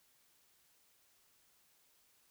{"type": "silence", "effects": ["white hiss -71 dBFS RMS until 2.3 s"]}